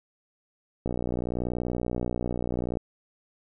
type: click train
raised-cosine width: 2 ms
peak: -16 dBFS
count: 117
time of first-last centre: 0.86-2.771 s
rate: 60.7 Hz
effects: none